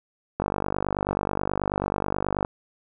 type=click train; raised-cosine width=1 ms; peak=-10 dBFS; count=102; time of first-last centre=0.4-2.449 s; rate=49.3 Hz; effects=none